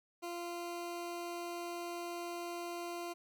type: tone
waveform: 20% pulse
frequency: 345.9 Hz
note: F4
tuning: 17 cents flat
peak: -35 dBFS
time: 0.22-3.14 s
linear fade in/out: 20 ms
effects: none